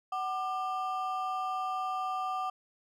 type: ring-modulated tone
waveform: triangle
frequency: 972 Hz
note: B5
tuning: 28 cents flat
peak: -26 dBFS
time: 0.12-2.5 s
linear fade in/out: 5 ms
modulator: 222 Hz
effects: none